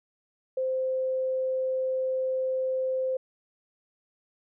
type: tone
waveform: sine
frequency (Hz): 520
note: C5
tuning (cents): -11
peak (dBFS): -25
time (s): 0.57-3.17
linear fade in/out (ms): 5
effects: none